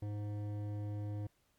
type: tone with hard clipping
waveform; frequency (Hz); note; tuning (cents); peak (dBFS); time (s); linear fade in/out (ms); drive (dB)
sine; 103.83; G#2; 0; -39; 0.02-1.27; 5; 12
effects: pink hiss -75 dBFS RMS until 1.58 s + MP3 96 kbps